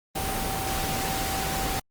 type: tone in noise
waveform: sine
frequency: 773 Hz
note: G5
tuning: 24 cents flat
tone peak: -32 dBFS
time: 0.15-1.8 s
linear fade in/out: 10 ms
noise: pink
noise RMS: -29 dBFS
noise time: 0.15-1.8 s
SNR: -6 dB
effects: Opus 24 kbps